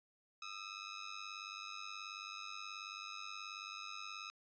15% pulse ring-modulated tone, 1279 Hz, D#6, 47 cents sharp, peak -36 dBFS, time 0.42-4.3 s, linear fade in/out 0 ms, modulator 49.3 Hz, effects resampled to 16000 Hz

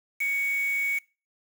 sine tone with quantisation, 2234 Hz, C#7, 13 cents sharp, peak -24 dBFS, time 0.2-0.99 s, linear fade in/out 10 ms, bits 6, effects noise-tail reverb RT60 0.3 s tail -22 dB re dry

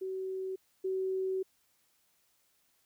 sine tone pair in turn, 378.4 / 378.4 Hz, F#4 / F#4, +39 / +39 cents, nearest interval unison, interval 0 cents, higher neither, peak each -34 / -30 dBFS, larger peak second, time 0.01-0.56 / 0.84-1.43 s, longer second, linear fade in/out 10 ms, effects white hiss -72 dBFS RMS until 2.85 s

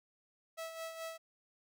sawtooth tone with tremolo, 652 Hz, E5, 19 cents flat, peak -36 dBFS, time 0.57-1.18 s, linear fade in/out 20 ms, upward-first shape sine, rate 4.7 Hz, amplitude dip 55%, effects none

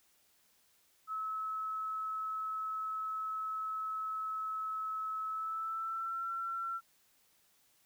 sine tone with pitch glide, 1295 to 1353.1 Hz, E6 to E6, -31 to +45 cents, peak -35 dBFS, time 1.07-6.81 s, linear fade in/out 50 ms, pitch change +76 cents, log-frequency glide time 5.26-6.23 s, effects white hiss -70 dBFS RMS until 7.85 s

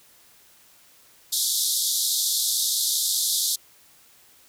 pink band-pass noise, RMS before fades -24 dBFS, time 1.32-3.56 s, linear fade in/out 10 ms, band 3500 to 14000 Hz, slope 96 dB/octave, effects white hiss -55 dBFS RMS until 4.48 s

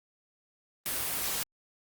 white noise, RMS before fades -32 dBFS, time 0.86-1.43 s, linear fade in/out 0 ms, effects Opus 32 kbps

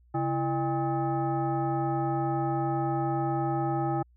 sine tone with frequency modulation, 334.7 Hz, E4, 26 cents sharp, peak -25 dBFS, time 0.14-4.03 s, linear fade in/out 10 ms, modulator 471 Hz, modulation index 1.4, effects added 60 Hz sine -57 dBFS peak until 4.16 s

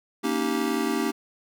square chord, Eb dominant seventh, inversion second, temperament just, 233.3 / 280 / 311.1 / 388.9 Hz, Bb3 / Db4 / Eb4 / G4, +2 / +18 / 0 / -14 cents, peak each -30 dBFS, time 0.23-1.12 s, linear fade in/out 20 ms, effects none

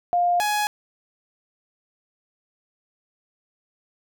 sine / sawtooth tone pair in turn, 704 / 837.2 Hz, F5 / G#5, +14 / +14 cents, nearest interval minor third, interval 300 cents, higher second, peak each -17 dBFS, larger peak neither, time 0.13-0.4 / 0.4-0.67 s, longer neither, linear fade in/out 0 ms, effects none

